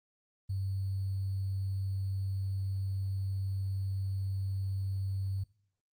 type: tone with sample-and-hold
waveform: sine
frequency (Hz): 96.6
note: G2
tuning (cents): -25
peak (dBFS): -31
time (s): 0.49-5.44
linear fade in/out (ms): 10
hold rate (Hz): 4410
effects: noise-tail reverb RT60 0.5 s tail -22 dB re dry + Opus 24 kbps